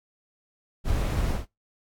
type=noise with ADSR envelope; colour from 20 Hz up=brown; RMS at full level=-22 dBFS; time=0.84-1.46 s; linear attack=63 ms; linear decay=9 ms; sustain=-3 dB; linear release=140 ms; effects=noise-tail reverb RT60 0.2 s tail -23 dB re dry + AAC 64 kbps